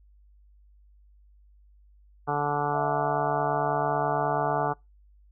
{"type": "harmonic tone", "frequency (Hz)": 145.7, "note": "D3", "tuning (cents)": -13, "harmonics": [1, 2, 3, 4, 5, 6, 7, 8, 9, 10], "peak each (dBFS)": [-33, -37, -32, -39, -30, -30, -39, -33, -39, -39], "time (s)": [2.27, 4.74], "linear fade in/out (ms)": 20}
{"type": "tone", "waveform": "sine", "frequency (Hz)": 659.3, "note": "E5", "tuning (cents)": 0, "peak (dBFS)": -29, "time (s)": [2.72, 4.7], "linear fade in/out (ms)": 50}
{"effects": ["noise-tail reverb RT60 0.2 s tail -24 dB re dry", "added 50 Hz sine -54 dBFS peak until 5.31 s"]}